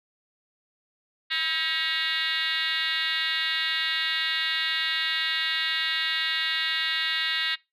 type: tone with frequency modulation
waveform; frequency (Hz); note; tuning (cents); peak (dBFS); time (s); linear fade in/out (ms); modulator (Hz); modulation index
sine; 2824; F7; +19; -23; 1.3-7.56; 20; 305; 4.2
effects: noise-tail reverb RT60 0.2 s tail -21 dB re dry + tanh soft clip ceiling -19 dBFS